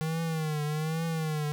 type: tone with vibrato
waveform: square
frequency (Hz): 156.8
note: D#3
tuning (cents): +14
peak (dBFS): -29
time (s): 0.01-1.52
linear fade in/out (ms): 0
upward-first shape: triangle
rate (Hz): 1.2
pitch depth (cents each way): 100
effects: 10-bit